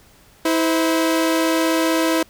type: tone pair together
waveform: sawtooth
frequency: 324.2 / 514 Hz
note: E4 / C5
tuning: -29 / -31 cents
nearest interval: minor sixth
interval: 798 cents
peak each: -13 / -19 dBFS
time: 0.45-2.23 s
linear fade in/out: 5 ms
effects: pink hiss -51 dBFS RMS until 2.29 s